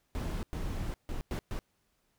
brown noise bursts at uneven times, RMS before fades -35 dBFS, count 5, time 0.15-0.43 / 0.53-0.94 / 1.09-1.21 / 1.31-1.39 / 1.51-1.59 s, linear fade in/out 0 ms, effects pink hiss -75 dBFS RMS until 2.18 s

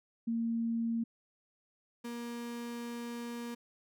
sine / 35% pulse tone pair in turn, 230 / 236.9 Hz, A#3 / A#3, -23 / +28 cents, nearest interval minor second, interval 51 cents, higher second, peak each -30 / -37 dBFS, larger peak first, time 0.27-1.04 / 2.04-3.55 s, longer second, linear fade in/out 10 ms, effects none

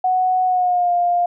sine tone with pitch glide, 740 to 702.9 Hz, F#5 to F5, 0 to +11 cents, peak -14 dBFS, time 0.04-1.26 s, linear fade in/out 5 ms, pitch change -89 cents, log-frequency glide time 0.45-0.92 s, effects none

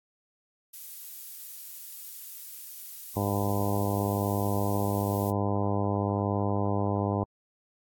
violet noise, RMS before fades -41 dBFS, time 0.73-5.31 s, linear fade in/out 10 ms
harmonic tone, 101 Hz, G#2, 48 cents flat, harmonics 1 / 2 / 3 / 4 / 5 / 6 / 7 / 8 / 9 / 10, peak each -29 / -32 / -34 / -35 / -36 / -37 / -37 / -38 / -39 / -39 dBFS, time 3.16-7.24 s, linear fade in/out 5 ms
effects AAC 64 kbps

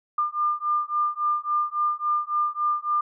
sine beating tone pair, 1199 / 1202.6 Hz, D6 / D6, +36 / +41 cents, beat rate 3.6 Hz, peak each -25 dBFS, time 0.18-3.01 s, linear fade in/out 5 ms, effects none

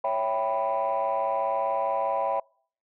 sine chord, C# half-diminished seventh, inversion none, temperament equal, 554.4 / 659.3 / 784 / 987.8 Hz, C#5 / E5 / G5 / B5, 0 / 0 / 0 / 0 cents, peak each -28 dBFS, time 0.04-2.4 s, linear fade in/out 5 ms, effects noise-tail reverb RT60 0.5 s tail -26 dB re dry + tanh soft clip ceiling -18 dBFS

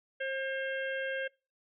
harmonic tone with a mistuned harmonic, 534 Hz, C5, 35 cents sharp, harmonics 1 / 3 / 4 / 5 / 6, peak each -35 / -36 / -44 / -46 / -47 dBFS, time 0.2-1.28 s, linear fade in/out 10 ms, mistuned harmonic 5, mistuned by +27 cents, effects noise-tail reverb RT60 0.3 s tail -24 dB re dry

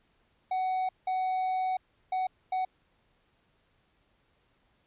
triangle tone bursts at uneven times, 747 Hz, F#5, 16 cents sharp, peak -25 dBFS, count 4, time 0.51-0.89 / 1.07-1.77 / 2.12-2.27 / 2.52-2.65 s, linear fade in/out 5 ms, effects pink hiss -70 dBFS RMS until 4.86 s + resampled to 8000 Hz

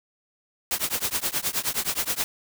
white noise with tremolo, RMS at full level -23 dBFS, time 0.71-2.24 s, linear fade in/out 0 ms, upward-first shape triangle, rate 9.5 Hz, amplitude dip 100%, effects none

